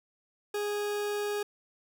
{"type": "tone", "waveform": "40% pulse", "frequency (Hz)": 413.4, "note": "G#4", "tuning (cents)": -8, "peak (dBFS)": -29, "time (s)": [0.54, 1.43], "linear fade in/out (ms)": 5, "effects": []}